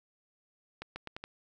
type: accelerating click train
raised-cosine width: 0.3 ms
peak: -24 dBFS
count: 5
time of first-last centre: 0.82-1.24 s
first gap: 140 ms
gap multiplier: 0.81
effects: none